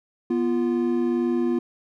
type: tone pair together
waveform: triangle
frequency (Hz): 244.2 / 346.4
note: B3 / F4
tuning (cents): -19 / -14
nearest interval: tritone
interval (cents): 605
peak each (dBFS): -21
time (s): 0.3-1.59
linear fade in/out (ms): 5
effects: none